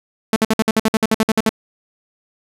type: tone bursts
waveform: sawtooth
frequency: 220 Hz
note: A3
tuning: in tune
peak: -8 dBFS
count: 14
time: 0.33-1.492 s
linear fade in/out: 2 ms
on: 31 ms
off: 56 ms
effects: resampled to 32000 Hz